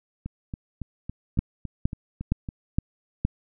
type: two click trains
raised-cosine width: 5 ms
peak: -20 / -9 dBFS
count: 9 / 5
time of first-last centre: 0.26-2.488 / 1.39-3.25 s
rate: 3.59 / 2.15 Hz
effects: none